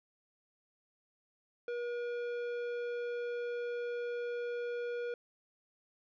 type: tone with tanh clipping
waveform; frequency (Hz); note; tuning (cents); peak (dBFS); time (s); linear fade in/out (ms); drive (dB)
triangle; 480; B4; -49; -37; 1.68-5.14; 2; 16
effects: none